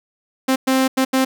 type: tone bursts at uneven times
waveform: sawtooth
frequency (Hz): 262.9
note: C4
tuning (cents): +8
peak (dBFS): -10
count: 4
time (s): 0.48-0.56 / 0.67-0.88 / 0.97-1.05 / 1.13-1.25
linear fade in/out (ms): 10
effects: none